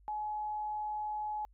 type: tone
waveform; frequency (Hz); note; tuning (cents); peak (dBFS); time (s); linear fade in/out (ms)
sine; 847; G#5; +34; -34; 0.08-1.45; 0
effects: added 49 Hz sine -59 dBFS peak until 1.53 s